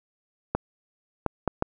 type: clicks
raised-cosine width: 1 ms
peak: -9 dBFS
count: 4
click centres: 0.55 / 1.263 / 1.477 / 1.624 s
effects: none